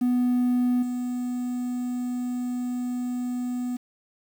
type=tone with level steps; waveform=triangle; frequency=247.2 Hz; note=B3; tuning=2 cents sharp; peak=-17 / -24 dBFS; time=0.01-3.77 s; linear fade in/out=10 ms; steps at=0.82 s; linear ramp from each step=10 ms; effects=tanh soft clip ceiling -13 dBFS + 8-bit